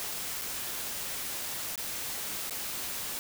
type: noise with dropouts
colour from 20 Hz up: white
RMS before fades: -36 dBFS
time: 0-3.19 s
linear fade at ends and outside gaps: 0 ms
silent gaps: 0.414-0.419 / 1.757-1.777 / 2.497-2.508 s
effects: none

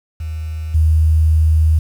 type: tone with level steps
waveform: sine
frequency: 78.9 Hz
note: D#2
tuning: 25 cents sharp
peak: -21 / -9 dBFS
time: 0.2-1.79 s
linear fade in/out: 5 ms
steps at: 0.74 s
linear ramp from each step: 10 ms
effects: 7-bit

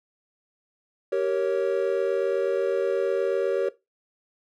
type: chord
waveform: triangle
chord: G diminished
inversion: none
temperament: equal with one note detuned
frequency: 387 / 466.2 / 554.4 Hz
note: G4 / Bb4 / Db5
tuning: -22 / 0 / 0 cents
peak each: -24 dBFS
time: 1.12-3.69 s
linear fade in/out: 5 ms
effects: noise-tail reverb RT60 0.2 s tail -17 dB re dry

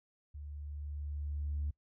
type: tone with level ramp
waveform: sine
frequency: 73.2 Hz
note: D2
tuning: 5 cents flat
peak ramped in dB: -43 to -31 dBFS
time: 0.34-1.71 s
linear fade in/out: 10 ms
effects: noise-tail reverb RT60 0.1 s tail -25 dB re dry + tanh soft clip ceiling -29 dBFS

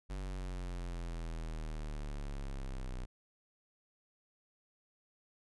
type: linear sweep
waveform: square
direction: down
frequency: 48.1 to 30.87 Hz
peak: -39 dBFS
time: 0.09-3.06 s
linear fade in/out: 20 ms
effects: resampled to 24000 Hz

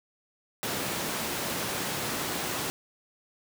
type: high-pass noise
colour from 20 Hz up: pink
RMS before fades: -32 dBFS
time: 0.63-2.7 s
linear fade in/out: 0 ms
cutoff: 160 Hz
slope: 12 dB/octave
effects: none

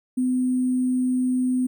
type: tone with sample-and-hold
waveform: sine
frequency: 253.5 Hz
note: B3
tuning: 45 cents sharp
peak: -19 dBFS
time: 0.17-1.67 s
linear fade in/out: 10 ms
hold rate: 8820 Hz
effects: none

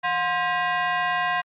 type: tone with frequency modulation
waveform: sine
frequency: 164.81 Hz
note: E3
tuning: in tune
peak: -21 dBFS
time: 0.03-1.42 s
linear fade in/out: 20 ms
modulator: 884 Hz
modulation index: 2.3
effects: Opus 48 kbps

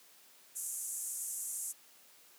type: band-pass noise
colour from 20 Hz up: pink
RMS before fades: -40 dBFS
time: 0.55-1.73 s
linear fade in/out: 20 ms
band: 6900 to 12000 Hz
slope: 48 dB/octave
effects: white hiss -61 dBFS RMS until 2.38 s + high-pass 200 Hz 12 dB/octave

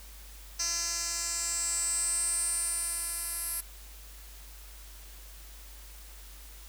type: tone with band-pass filter sweep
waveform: 10% pulse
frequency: 339.9 Hz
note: F4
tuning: 47 cents flat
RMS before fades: -32 dBFS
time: 0.59-3.61 s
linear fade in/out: 10 ms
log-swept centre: 6200 to 11000 Hz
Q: 8.6
effects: added 50 Hz sine -47 dBFS peak until 6.68 s + white hiss -52 dBFS RMS until 6.68 s

